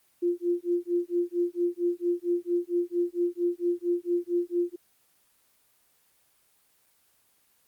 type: tone with tremolo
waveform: sine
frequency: 349.2 Hz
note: F4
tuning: in tune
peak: -21 dBFS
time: 0.22-4.76 s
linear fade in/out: 10 ms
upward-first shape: sine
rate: 4.4 Hz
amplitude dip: 100%
effects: white hiss -66 dBFS RMS until 7.67 s + Opus 24 kbps